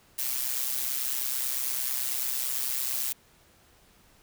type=noise with amplitude modulation; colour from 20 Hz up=blue; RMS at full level=-27 dBFS; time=0.18-3.13 s; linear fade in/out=10 ms; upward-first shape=sine; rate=129 Hz; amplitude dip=70%; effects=pink hiss -60 dBFS RMS until 4.22 s